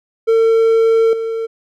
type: tone with level steps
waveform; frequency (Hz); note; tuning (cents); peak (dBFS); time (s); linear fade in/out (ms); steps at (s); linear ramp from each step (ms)
triangle; 451.9; A4; +46; -7 / -16; 0.27-1.47; 20; 1.13; 2
effects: none